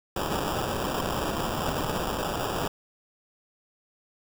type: noise with sample-and-hold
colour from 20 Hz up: violet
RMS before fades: -29 dBFS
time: 0.16-2.68 s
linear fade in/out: 5 ms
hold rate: 2100 Hz
effects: none